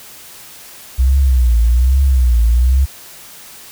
sine tone with vibrato, 62.2 Hz, B1, 13 cents sharp, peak -8 dBFS, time 0.98-2.86 s, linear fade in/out 20 ms, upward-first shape triangle, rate 1.2 Hz, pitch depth 180 cents each way, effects white hiss -37 dBFS RMS until 3.71 s

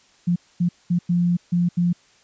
sine tone bursts at uneven times, 174.61 Hz, F3, in tune, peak -16 dBFS, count 6, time 0.27-0.36 / 0.6-0.69 / 0.9-0.99 / 1.09-1.37 / 1.52-1.69 / 1.77-1.93 s, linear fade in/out 10 ms, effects white hiss -56 dBFS RMS until 2.23 s + resampled to 16000 Hz

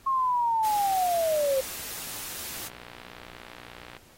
sine linear sweep, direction down, 1085 to 519 Hz, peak -22 dBFS, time 0.06-1.61 s, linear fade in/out 10 ms
white noise, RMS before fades -37 dBFS, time 0.63-2.69 s, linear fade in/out 20 ms
click train, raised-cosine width 0.3 ms, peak -27 dBFS, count 86, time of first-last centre 2.55-3.967 s, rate 60 Hz
effects pink hiss -56 dBFS RMS until 4.17 s + AAC 48 kbps

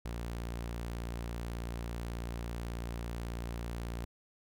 sawtooth tone, 58.27 Hz, A#1, in tune, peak -33 dBFS, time 0.05-4.05 s, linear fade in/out 5 ms, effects none

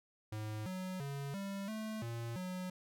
square tone with pitch steps, 107.6 / 185.4 / 140 / 197.2 / 217.9 / 116.6 / 183.4 Hz, A2 / F#3 / C#3 / G3 / A3 / A#2 / F#3, -38 / +4 / +18 / +11 / -17 / +1 / -15 cents, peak -40 dBFS, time 0.32-2.7 s, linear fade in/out 5 ms, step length 340 ms, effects none

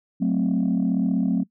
sine chord, F# diminished, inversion none, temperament equal, 185 / 220 / 261.6 Hz, F#3 / A3 / C4, 0 / 0 / 0 cents, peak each -21 / -23 / -22 dBFS, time 0.2-1.44 s, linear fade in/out 20 ms, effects noise-tail reverb RT60 0.1 s tail -21 dB re dry + tanh soft clip ceiling -14 dBFS

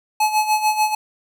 square tone with tremolo, 856 Hz, A5, 48 cents flat, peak -14 dBFS, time 0.2-0.95 s, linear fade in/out 5 ms, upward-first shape sine, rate 6.8 Hz, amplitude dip 70%, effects none

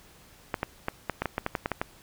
clicks, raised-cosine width 0.5 ms, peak -12 dBFS, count 12, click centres 0.542 / 0.631 / 0.884 / 1.097 / 1.22 / 1.257 / 1.381 / 1.464 / 1.552 / 1.659 / 1.717 / 1.815 s, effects pink hiss -55 dBFS RMS until 2.02 s

